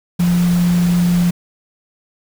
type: tone in noise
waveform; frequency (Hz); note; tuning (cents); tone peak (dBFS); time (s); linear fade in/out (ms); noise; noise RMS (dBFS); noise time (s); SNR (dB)
sine; 175.2; F3; +6; -11; 0.19-1.31; 10; pink; -28; 0.19-1.31; +14
effects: none